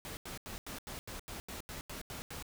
pink noise bursts, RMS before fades -44 dBFS, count 12, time 0.05-2.425 s, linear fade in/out 0 ms, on 120 ms, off 85 ms, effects none

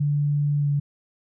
sine tone with pitch glide, 145.6 to 143.6 Hz, D3 to D3, -15 to -39 cents, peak -19 dBFS, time 0-0.8 s, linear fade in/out 10 ms, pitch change -24 cents, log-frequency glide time 0.58-0.69 s, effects none

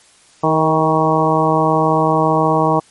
harmonic tone with a mistuned harmonic, 158.4 Hz, D#3, 31 cents sharp, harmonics 1 / 2 / 3 / 4 / 5 / 6 / 7, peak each -19 / -19 / -19 / -19 / -19 / -19 / -19 dBFS, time 0.43-2.8 s, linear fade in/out 10 ms, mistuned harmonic 3, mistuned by -20 cents, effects white hiss -49 dBFS RMS until 2.9 s + MP3 48 kbps

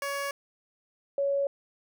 15% pulse / sine tone pair in turn, 561 / 558.8 Hz, C#5 / C#5, +21 / +14 cents, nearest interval unison, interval 7 cents, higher first, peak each -24 dBFS, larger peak neither, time 0.02-0.31 / 1.18-1.47 s, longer neither, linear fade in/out 2 ms, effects none

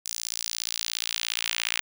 sawtooth tone with high-pass filter sweep, 57.1 Hz, A#1, 35 cents flat, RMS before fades -31 dBFS, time 0.05-1.81 s, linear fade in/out 10 ms, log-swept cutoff 6200 to 2400 Hz, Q 1.6, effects none

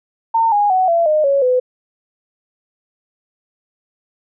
sine tone with pitch steps, 908 / 823.1 / 746.1 / 676.3 / 613.1 / 555.7 / 503.7 Hz, A#5 / G#5 / F#5 / E5 / D#5 / C#5 / B4, -46 / -16 / +14 / +44 / -26 / +4 / +34 cents, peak -11 dBFS, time 0.34-1.6 s, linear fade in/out 10 ms, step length 180 ms, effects none

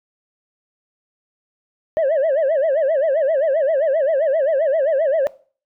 sine tone with vibrato, 590 Hz, D5, 8 cents sharp, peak -12 dBFS, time 1.97-5.27 s, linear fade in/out 0 ms, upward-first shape sine, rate 7.6 Hz, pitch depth 200 cents each way, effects noise-tail reverb RT60 0.4 s tail -20 dB re dry + tanh soft clip ceiling -13 dBFS

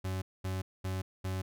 40% pulse tone bursts, 94 Hz, F#2, 28 cents sharp, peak -32 dBFS, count 4, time 0.04-1.42 s, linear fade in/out 10 ms, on 180 ms, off 220 ms, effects none

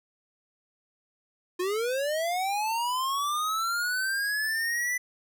square linear sweep, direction up, 350 to 1996 Hz, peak -27 dBFS, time 1.59-4.98 s, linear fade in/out 10 ms, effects none

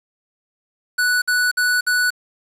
square tone bursts, 1480 Hz, F#6, in tune, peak -16 dBFS, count 4, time 0.98-2.105 s, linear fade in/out 10 ms, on 240 ms, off 55 ms, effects resampled to 32000 Hz + 7-bit

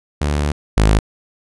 sawtooth tone pair in turn, 73.42 / 52.79 Hz, D2 / G#1, 0 / +29 cents, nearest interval tritone, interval 571 cents, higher first, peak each -12 / -6 dBFS, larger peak second, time 0.21-0.52 / 0.77-0.99 s, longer first, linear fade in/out 5 ms, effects resampled to 24000 Hz

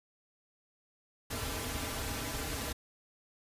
pink noise with comb filter, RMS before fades -37 dBFS, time 1.3-2.73 s, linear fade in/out 10 ms, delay 5.5 ms, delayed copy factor -0.8, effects resampled to 32000 Hz

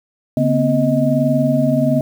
sine tone cluster, 142.3 / 238.7 / 259.9 / 627 Hz, C#3 / A#3 / C4 / D#5, +46 / +41 / -11 / +13 cents, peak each -18 dBFS, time 0.37-2.01 s, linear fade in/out 2 ms, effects 7-bit

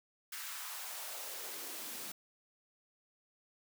white noise with high-pass filter sweep, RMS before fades -44 dBFS, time 0.32-2.12 s, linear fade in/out 5 ms, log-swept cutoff 1500 to 200 Hz, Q 2, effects none

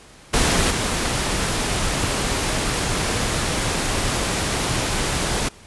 pink noise with level steps, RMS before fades -18 / -22 dBFS, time 0.33-5.49 s, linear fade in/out 10 ms, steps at 0.7 s, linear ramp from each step 10 ms, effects pink hiss -46 dBFS RMS until 5.66 s + resampled to 24000 Hz

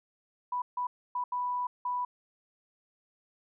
sine tone bursts at uneven times, 987 Hz, B5, 1 cent flat, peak -29 dBFS, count 5, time 0.52-0.62 / 0.77-0.87 / 1.15-1.24 / 1.32-1.67 / 1.85-2.05 s, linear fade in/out 5 ms, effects none

